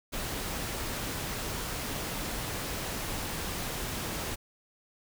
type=noise; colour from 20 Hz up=pink; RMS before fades=-35 dBFS; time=0.12-4.36 s; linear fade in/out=20 ms; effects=none